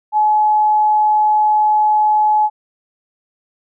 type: tone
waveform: sine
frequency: 851 Hz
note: G#5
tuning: 42 cents sharp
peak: -10 dBFS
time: 0.12-2.5 s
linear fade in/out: 50 ms
effects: none

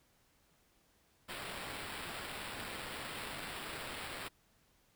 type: noise with sample-and-hold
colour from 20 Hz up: white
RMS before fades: -44 dBFS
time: 1.28-4.29 s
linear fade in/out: 20 ms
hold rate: 6300 Hz
effects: pink hiss -71 dBFS RMS until 4.95 s

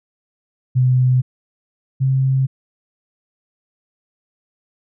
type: tone pair in turn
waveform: sine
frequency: 127.3 / 132.97 Hz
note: C3 / C3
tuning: -47 / +28 cents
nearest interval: minor second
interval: 75 cents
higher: second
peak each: -11 / -13 dBFS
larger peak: first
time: 0.75-1.22 / 2-2.47 s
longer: neither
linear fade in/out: 20 ms
effects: none

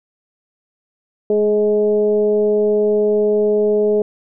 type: tone with frequency modulation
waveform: sine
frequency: 420 Hz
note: G#4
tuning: 19 cents sharp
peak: -12 dBFS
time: 1.3-4.02 s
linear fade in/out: 2 ms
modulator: 211 Hz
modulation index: 0.62
effects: none

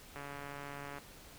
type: click train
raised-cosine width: 0.5 ms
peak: -30 dBFS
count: 118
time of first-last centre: 0.16-0.984 s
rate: 142 Hz
effects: pink hiss -55 dBFS RMS until 1.38 s

